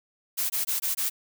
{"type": "noise bursts", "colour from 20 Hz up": "blue", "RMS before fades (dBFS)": -27, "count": 5, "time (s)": [0.37, 1.1], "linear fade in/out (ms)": 20, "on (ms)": 130, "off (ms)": 20, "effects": []}